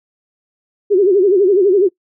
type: tone with vibrato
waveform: sine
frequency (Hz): 384.9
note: G4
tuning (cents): -32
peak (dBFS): -8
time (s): 0.9-1.89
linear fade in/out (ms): 20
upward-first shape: sine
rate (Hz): 12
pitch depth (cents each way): 140
effects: noise-tail reverb RT60 0.1 s tail -22 dB re dry